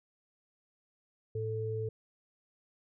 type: tone pair together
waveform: sine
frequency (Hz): 110 / 440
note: A2 / A4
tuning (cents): 0 / 0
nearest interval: 2 octaves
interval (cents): 2400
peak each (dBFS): -35 / -35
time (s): 1.35-1.89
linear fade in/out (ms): 5
effects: none